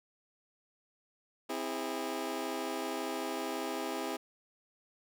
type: chord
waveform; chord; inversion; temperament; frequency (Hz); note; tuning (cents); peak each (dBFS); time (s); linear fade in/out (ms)
20% pulse; C augmented; none; just; 261.6 / 327 / 408.8; C4 / E4 / G#4; 0 / -14 / -27; -35 / -34 / -34; 1.49-4.17; 10
effects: none